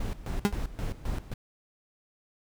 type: noise with tremolo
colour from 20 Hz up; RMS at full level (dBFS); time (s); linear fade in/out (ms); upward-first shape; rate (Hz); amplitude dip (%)
brown; -31; 0-1.34; 5; square; 3.8; 80
type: tone with exponential decay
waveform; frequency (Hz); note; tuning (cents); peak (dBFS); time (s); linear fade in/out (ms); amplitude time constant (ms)
35% pulse; 203.5; G#3; -35; -15; 0.45-0.54; 0; 19
effects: none